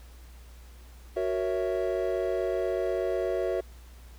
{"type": "chord", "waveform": "triangle", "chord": "F# dominant seventh", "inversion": "none", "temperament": "equal", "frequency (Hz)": [370, 466.2, 554.4, 659.3], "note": ["F#4", "A#4", "C#5", "E5"], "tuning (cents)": [0, 0, 0, 0], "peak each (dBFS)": [-28, -31, -31, -30], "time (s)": [1.16, 3.61], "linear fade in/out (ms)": 10, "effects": ["added 60 Hz sine -46 dBFS peak until 4.18 s", "pink hiss -57 dBFS RMS until 4.18 s"]}